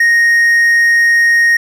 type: tone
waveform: triangle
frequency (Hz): 1864.7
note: A#6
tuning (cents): 0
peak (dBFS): -5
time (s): 0-1.57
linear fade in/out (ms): 5
effects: none